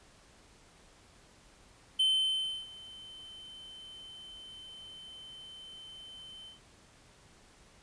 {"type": "tone with ADSR envelope", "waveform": "triangle", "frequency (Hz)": 3075, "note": "G7", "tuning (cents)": -34, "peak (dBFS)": -22, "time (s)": [1.99, 6.6], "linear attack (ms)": 10, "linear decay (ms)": 660, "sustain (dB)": -23, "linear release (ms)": 130, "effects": ["pink hiss -60 dBFS RMS until 7.82 s", "resampled to 22050 Hz"]}